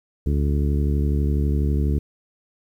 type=harmonic tone; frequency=72.1 Hz; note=D2; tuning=31 cents flat; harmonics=1 / 2 / 3 / 4 / 5 / 6; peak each=-19 / -25 / -29 / -31 / -33 / -35 dBFS; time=0.26-1.99 s; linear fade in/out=5 ms; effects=9-bit